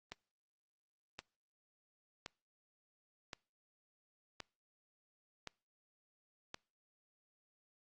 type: click train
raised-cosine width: 0.2 ms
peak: -26 dBFS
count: 7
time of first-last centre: 0.12-6.544 s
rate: 0.934 Hz
effects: noise-tail reverb RT60 0.4 s tail -26 dB re dry + Opus 24 kbps